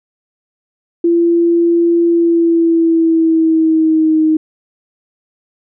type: tone with pitch glide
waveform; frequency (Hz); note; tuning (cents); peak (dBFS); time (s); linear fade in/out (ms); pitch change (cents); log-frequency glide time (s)
sine; 340 to 313.6; F4 to D#4; -46 to +14; -8; 1.04-4.37; 5; -140; 2.06-4.22
effects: none